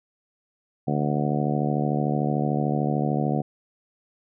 harmonic tone, 73.42 Hz, D2, in tune, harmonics 2 / 3 / 4 / 5 / 6 / 7 / 8 / 9 / 10, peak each -25 / -27 / -30 / -34 / -34 / -34 / -36 / -36 / -31 dBFS, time 0.87-3.42 s, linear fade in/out 10 ms, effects none

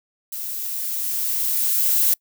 violet noise with level ramp, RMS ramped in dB -30 to -17 dBFS, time 0.32-2.14 s, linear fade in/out 5 ms, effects noise-tail reverb RT60 0.1 s tail -26 dB re dry

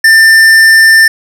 sine tone with tanh clipping, 1790 Hz, A6, 29 cents sharp, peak -3 dBFS, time 0.04-1.08 s, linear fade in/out 5 ms, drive 15 dB, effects none

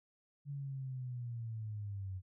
sine linear sweep, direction down, 143.8 to 91.8 Hz, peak -39 dBFS, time 0.45-2.22 s, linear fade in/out 50 ms, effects none

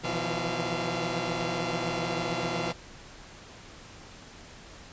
10% pulse tone cluster, 123.2 / 161.9 / 168.9 / 177.6 / 687 Hz, B2 / E3 / E3 / F3 / F5, -4 / -31 / +42 / +29 / -29 cents, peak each -27 dBFS, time 0.03-2.73 s, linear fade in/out 20 ms, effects pink hiss -48 dBFS RMS until 4.92 s + resampled to 16000 Hz

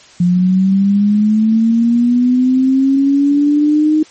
sine linear sweep, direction up, 174.61 to 311.1 Hz, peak -8 dBFS, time 0.2-4.03 s, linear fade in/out 5 ms, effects white hiss -42 dBFS RMS until 4.1 s + MP3 32 kbps

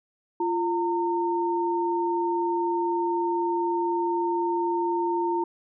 sine tone pair together, 345.8 / 914 Hz, F4 / A#5, -17 / -34 cents, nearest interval octave + perfect fourth, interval 1683 cents, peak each -25 / -26 dBFS, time 0.4-5.44 s, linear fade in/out 5 ms, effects none

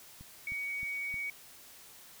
click train, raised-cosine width 5 ms, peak -37 dBFS, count 4, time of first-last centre 0.21-1.142 s, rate 3.22 Hz
sine tone, 2247 Hz, C#7, 23 cents sharp, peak -34 dBFS, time 0.47-1.3 s, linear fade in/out 2 ms
effects white hiss -54 dBFS RMS until 2.2 s

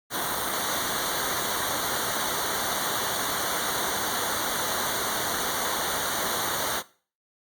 pink noise with comb filter, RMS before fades -28 dBFS, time 0.1-6.83 s, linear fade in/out 50 ms, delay 0.39 ms, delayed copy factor -1, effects noise-tail reverb RT60 0.4 s tail -18 dB re dry + Opus 48 kbps

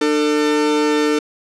45% pulse tone pair together, 299.8 / 449.2 Hz, D4 / A4, +36 / +36 cents, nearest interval perfect fifth, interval 700 cents, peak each -17 dBFS, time 0.01-1.19 s, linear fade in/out 5 ms, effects low-pass 7000 Hz 12 dB/octave

